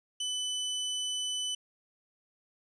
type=tone; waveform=sawtooth; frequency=3000 Hz; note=F#7; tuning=23 cents sharp; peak=-28 dBFS; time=0.2-1.55 s; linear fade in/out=5 ms; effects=resampled to 22050 Hz